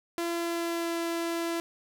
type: tone with pitch glide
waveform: sawtooth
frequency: 340 to 336.1 Hz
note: F4 to E4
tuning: -46 to +34 cents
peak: -25 dBFS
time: 0.18-1.6 s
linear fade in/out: 0 ms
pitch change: -20 cents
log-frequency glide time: 0.31-0.99 s
effects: none